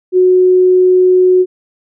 sine tone, 367.2 Hz, F#4, 13 cents flat, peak -5 dBFS, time 0.12-1.46 s, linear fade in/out 50 ms, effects none

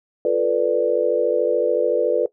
sine chord, B half-diminished seventh, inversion second, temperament equal, 349.2 / 440 / 493.9 / 587.3 Hz, F4 / A4 / B4 / D5, 0 / 0 / 0 / 0 cents, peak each -25 / -21 / -19 / -22 dBFS, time 0.25-2.26 s, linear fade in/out 2 ms, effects noise-tail reverb RT60 0.1 s tail -18 dB re dry

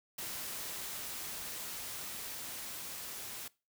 white noise with level ramp, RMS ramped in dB -41 to -44 dBFS, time 0.18-3.48 s, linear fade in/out 5 ms, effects noise-tail reverb RT60 0.3 s tail -22 dB re dry

